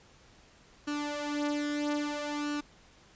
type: tone with flanger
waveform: sawtooth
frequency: 293.7 Hz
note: D4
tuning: in tune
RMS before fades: -33 dBFS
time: 0.87-2.61 s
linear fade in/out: 10 ms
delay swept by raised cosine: 0.7 to 4 ms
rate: 0.61 Hz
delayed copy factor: +0.7
effects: pink hiss -59 dBFS RMS until 3.15 s + resampled to 16000 Hz